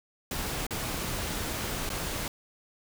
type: noise with dropouts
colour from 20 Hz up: pink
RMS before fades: -33 dBFS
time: 0.31-2.28 s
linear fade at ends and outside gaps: 2 ms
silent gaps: 0.667-0.707 / 1.892-1.901 s
effects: none